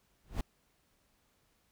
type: noise with exponential growth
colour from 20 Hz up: brown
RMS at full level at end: -28 dBFS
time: 0.24-0.41 s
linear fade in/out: 5 ms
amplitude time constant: 35 ms
effects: pink hiss -73 dBFS RMS until 1.71 s